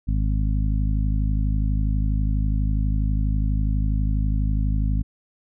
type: harmonic tone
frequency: 52.2 Hz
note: G#1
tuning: 10 cents sharp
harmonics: 1 / 2 / 3 / 4 / 5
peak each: -20 / -26 / -30 / -32 / -34 dBFS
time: 0.07-5.03 s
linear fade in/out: 20 ms
effects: none